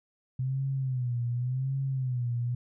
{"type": "tone with vibrato", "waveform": "sine", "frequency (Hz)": 127.5, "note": "C3", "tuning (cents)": -44, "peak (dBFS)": -27, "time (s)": [0.39, 2.55], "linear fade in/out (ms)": 5, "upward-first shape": "sine", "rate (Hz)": 0.89, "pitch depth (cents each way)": 110, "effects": []}